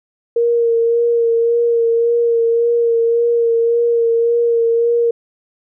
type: tone with vibrato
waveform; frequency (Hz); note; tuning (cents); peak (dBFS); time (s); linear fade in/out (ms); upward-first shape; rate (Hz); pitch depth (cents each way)
sine; 466.2; A#4; 0; -11; 0.36-5.11; 5; sine; 1.8; 21
effects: none